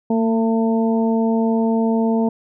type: harmonic tone with a mistuned harmonic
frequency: 224.8 Hz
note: A3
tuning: 37 cents sharp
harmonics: 1 / 2 / 3 / 4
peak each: -16 / -22 / -26 / -28 dBFS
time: 0.1-2.29 s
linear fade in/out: 5 ms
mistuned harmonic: 1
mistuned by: +17 cents
effects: none